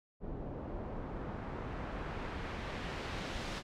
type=noise with low-pass filter sweep; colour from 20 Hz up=pink; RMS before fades=-41 dBFS; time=0.2-3.63 s; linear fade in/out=50 ms; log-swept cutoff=540 to 4900 Hz; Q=0.81; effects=none